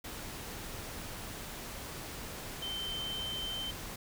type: tone in noise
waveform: sine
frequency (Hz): 3100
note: G7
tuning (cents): -20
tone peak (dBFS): -36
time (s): 2.62-3.71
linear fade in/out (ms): 5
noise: pink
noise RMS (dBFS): -43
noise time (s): 0.04-3.96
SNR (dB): +4
effects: none